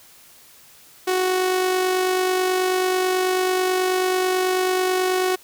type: tone with amplitude modulation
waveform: sawtooth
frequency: 370 Hz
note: F#4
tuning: in tune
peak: -13 dBFS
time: 1.07-5.36 s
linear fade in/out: 10 ms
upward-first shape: sine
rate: 49.2 Hz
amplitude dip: 35%
effects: white hiss -49 dBFS RMS until 5.43 s